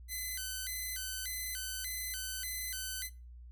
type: tone with vibrato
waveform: 5% pulse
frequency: 1756 Hz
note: A6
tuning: 4 cents flat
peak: -27 dBFS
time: 0.08-3.1 s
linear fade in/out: 50 ms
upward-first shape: square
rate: 1.7 Hz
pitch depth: 250 cents each way
effects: noise-tail reverb RT60 0.3 s tail -20 dB re dry + added 60 Hz sine -48 dBFS peak until 3.51 s